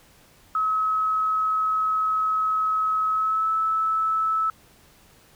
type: tone with pitch glide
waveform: sine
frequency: 1283 to 1306.2 Hz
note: E6 to E6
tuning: -47 to -16 cents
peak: -20 dBFS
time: 0.55-4.5 s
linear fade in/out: 2 ms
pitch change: +31 cents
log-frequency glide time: 3.11-3.49 s
effects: pink hiss -55 dBFS RMS until 5.35 s